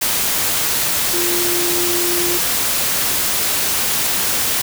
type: tone in noise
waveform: sine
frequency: 349.2 Hz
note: F4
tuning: in tune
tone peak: -21 dBFS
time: 1.13-2.38 s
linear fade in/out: 10 ms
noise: white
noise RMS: -18 dBFS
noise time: 0.01-4.62 s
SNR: -6 dB
effects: none

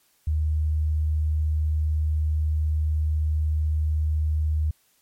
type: tone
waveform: sine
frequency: 77 Hz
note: D#2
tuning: 17 cents flat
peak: -20 dBFS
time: 0.27-4.71 s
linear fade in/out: 5 ms
effects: white hiss -64 dBFS RMS until 5.01 s + MP3 64 kbps

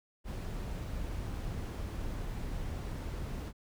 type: noise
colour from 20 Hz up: brown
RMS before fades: -38 dBFS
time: 0.24-3.53 s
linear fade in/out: 50 ms
effects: none

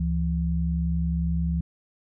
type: tone pair together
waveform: sine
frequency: 70.68 / 168.1 Hz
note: C#2 / E3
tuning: +34 / +34 cents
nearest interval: octave + minor third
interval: 1500 cents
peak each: -25 dBFS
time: 0-1.61 s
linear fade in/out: 5 ms
effects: none

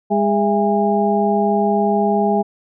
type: harmonic tone with a mistuned harmonic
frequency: 204.2 Hz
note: G#3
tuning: 29 cents flat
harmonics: 1 / 2 / 3 / 4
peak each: -18 / -19 / -21 / -19 dBFS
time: 0.1-2.43 s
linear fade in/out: 20 ms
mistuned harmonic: 3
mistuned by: +140 cents
effects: none

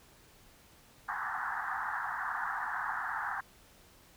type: band-pass noise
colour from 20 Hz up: white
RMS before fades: -36 dBFS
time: 1.08-3.41 s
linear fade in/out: 10 ms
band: 750 to 1800 Hz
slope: 96 dB/octave
effects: pink hiss -60 dBFS RMS until 4.16 s

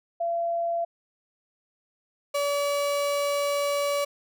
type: tone pair in turn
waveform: sine / 35% pulse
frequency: 680 / 571.8 Hz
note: F5 / D5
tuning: -46 / -46 cents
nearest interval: minor third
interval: 300 cents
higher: first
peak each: -24 / -22 dBFS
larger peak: second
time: 0.2-0.85 / 2.34-4.05 s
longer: second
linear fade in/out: 10 ms
effects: none

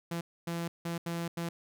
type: tone bursts at uneven times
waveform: sawtooth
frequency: 169.2 Hz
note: E3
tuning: 45 cents sharp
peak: -29 dBFS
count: 5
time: 0.11-0.21 / 0.47-0.68 / 0.85-0.98 / 1.06-1.28 / 1.37-1.49 s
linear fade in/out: 5 ms
effects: none

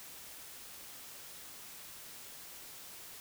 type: silence
effects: white hiss -50 dBFS RMS until 3.2 s

